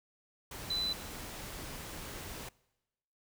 sine tone in noise, 4000 Hz, B7, 21 cents sharp, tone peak -31 dBFS, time 0.7-0.93 s, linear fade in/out 5 ms, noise pink, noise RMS -44 dBFS, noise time 0.51-2.49 s, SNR +10 dB, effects noise-tail reverb RT60 1.0 s tail -23 dB re dry

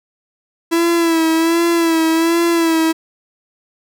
45% pulse tone with vibrato, 331.1 Hz, E4, 8 cents sharp, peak -12 dBFS, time 0.71-2.93 s, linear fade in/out 20 ms, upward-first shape sine, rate 1.3 Hz, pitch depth 46 cents each way, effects none

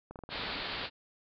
clicks, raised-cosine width 1 ms, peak -30 dBFS, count 10, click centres 0.11 / 0.158 / 0.19 / 0.237 / 0.291 / 0.357 / 0.398 / 0.436 / 0.502 / 0.557 s
white low-pass noise, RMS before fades -38 dBFS, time 0.29-0.9 s, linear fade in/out 50 ms, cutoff 4600 Hz, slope 96 dB/octave
effects none

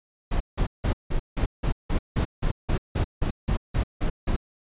brown noise bursts, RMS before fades -23 dBFS, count 16, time 0.31-4.364 s, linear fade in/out 10 ms, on 94 ms, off 170 ms, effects resampled to 8000 Hz

